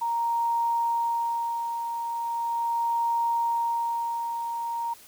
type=tone with tremolo; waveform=sine; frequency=932.3 Hz; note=A#5; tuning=in tune; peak=-22 dBFS; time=0.01-4.94 s; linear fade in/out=10 ms; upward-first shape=sine; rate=0.39 Hz; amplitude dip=50%; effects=white hiss -51 dBFS RMS until 5.07 s